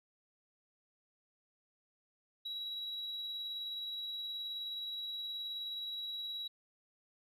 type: tone with tremolo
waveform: sine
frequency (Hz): 3885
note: B7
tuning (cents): -29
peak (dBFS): -36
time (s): 2.45-6.48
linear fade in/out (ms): 10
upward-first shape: sine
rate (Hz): 19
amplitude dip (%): 25
effects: tanh soft clip ceiling -36 dBFS + 13-bit